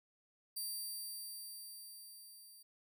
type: tone with level ramp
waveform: 10% pulse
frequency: 4700 Hz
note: D8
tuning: 1 cent sharp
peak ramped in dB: -32 to -50 dBFS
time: 0.56-2.63 s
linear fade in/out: 10 ms
effects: none